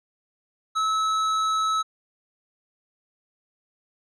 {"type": "tone with tanh clipping", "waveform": "triangle", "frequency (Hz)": 1298, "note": "E6", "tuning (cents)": -27, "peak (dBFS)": -23, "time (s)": [0.75, 1.83], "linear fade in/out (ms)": 20, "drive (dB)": 18, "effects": ["low-pass 8000 Hz 12 dB/octave"]}